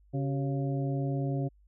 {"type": "harmonic tone with a mistuned harmonic", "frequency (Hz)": 138.59, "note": "C#3", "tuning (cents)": 0, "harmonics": [1, 2, 3, 4, 5], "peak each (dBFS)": [-29, -35, -39, -41, -43], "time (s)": [0.13, 1.49], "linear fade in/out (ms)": 20, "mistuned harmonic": 3, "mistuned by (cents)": -120, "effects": ["added 50 Hz sine -58 dBFS peak until 1.67 s"]}